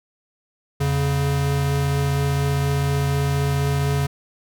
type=tone pair together; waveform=square; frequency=85.1 / 140.44 Hz; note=F2 / C#3; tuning=-44 / +23 cents; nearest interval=major sixth; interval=867 cents; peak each=-26 / -20 dBFS; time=0.8-4.07 s; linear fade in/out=10 ms; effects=none